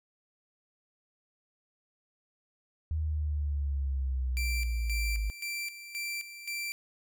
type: linear sweep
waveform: sine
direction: down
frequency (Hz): 79 to 51.9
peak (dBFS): -28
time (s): 2.91-5.3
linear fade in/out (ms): 0
type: tone with tremolo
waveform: sawtooth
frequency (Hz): 2349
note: D7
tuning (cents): 0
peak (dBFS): -30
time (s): 4.37-6.72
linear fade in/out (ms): 0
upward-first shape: square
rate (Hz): 1.9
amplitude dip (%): 70
effects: none